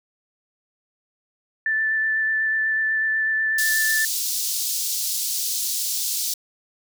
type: tone with vibrato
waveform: sine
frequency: 1761 Hz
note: A6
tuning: 1 cent sharp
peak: -19 dBFS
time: 1.66-4.05 s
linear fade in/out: 2 ms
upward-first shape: sine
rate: 8.1 Hz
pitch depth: 11 cents each way
type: high-pass noise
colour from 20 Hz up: pink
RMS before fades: -25 dBFS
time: 3.58-6.34 s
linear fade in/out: 5 ms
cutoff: 4400 Hz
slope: 24 dB/octave
effects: none